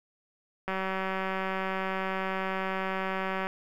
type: click train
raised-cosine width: 0.5 ms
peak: -17 dBFS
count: 531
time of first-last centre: 0.68-3.469 s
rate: 190 Hz
effects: 9-bit